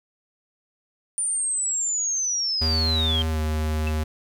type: linear sweep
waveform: sine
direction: down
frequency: 9290 to 3136 Hz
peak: -22 dBFS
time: 1.18-3.22 s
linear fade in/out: 0 ms
type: tone with pitch glide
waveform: square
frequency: 79.9 to 77.54 Hz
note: D#2 to D#2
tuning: +47 to -5 cents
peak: -23 dBFS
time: 2.61-4.04 s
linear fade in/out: 10 ms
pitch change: -52 cents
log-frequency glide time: 3.28-3.4 s
type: tone with exponential decay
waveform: sine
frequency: 2637 Hz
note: E7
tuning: in tune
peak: -26 dBFS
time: 3.87-3.94 s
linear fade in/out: 2 ms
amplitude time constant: 15 ms
effects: none

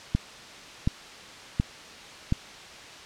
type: click train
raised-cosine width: 5 ms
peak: -10 dBFS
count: 4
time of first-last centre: 0.15-2.324 s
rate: 1.38 Hz
effects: white hiss -44 dBFS RMS until 3.05 s + low-pass 5000 Hz 12 dB/octave

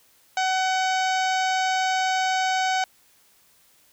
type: harmonic tone with a mistuned harmonic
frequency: 752 Hz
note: F#5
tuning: 28 cents sharp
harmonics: 1 / 2 / 3 / 4 / 5 / 6 / 7 / 8 / 9 / 10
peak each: -22 / -28 / -32 / -34 / -36 / -38 / -39 / -40 / -41 / -42 dBFS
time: 0.37-2.84 s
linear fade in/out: 2 ms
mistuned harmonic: 9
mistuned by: -64 cents
effects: white hiss -59 dBFS RMS until 3.92 s

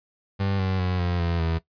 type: tone with pitch steps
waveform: 30% pulse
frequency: 97.9 / 94.51 / 91.24 / 88.08 / 85.03 / 82.09 Hz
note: G2 / F#2 / F#2 / F2 / F2 / E2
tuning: -2 / +37 / -24 / +15 / -46 / -7 cents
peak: -20 dBFS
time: 0.39-1.59 s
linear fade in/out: 20 ms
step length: 200 ms
effects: noise-tail reverb RT60 0.1 s tail -17 dB re dry + resampled to 11025 Hz

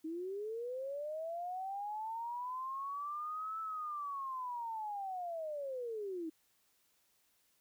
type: linear two-way sweep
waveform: sine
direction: up then down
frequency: 310 to 1318.5 to 310 Hz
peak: -38 dBFS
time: 0.04-6.3 s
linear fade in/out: 10 ms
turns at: 3.6 s
effects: white hiss -74 dBFS RMS until 7.6 s

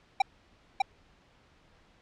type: tone with echo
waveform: square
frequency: 784 Hz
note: G5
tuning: in tune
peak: -20 dBFS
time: 0.2-0.22 s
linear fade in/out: 5 ms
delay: 600 ms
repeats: 1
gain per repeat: -2 dB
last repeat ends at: 0.82 s
effects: pink hiss -62 dBFS RMS until 2.01 s + low-pass 4000 Hz 12 dB/octave

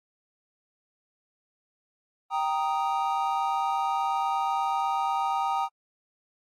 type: chord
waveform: triangle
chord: Eb major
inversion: first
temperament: equal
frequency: 784 / 932.3 / 1244.5 Hz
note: G5 / Bb5 / Eb6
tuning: 0 / 0 / 0 cents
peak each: -26 / -27 / -29 dBFS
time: 2.3-5.69 s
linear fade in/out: 50 ms
effects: AAC 48 kbps

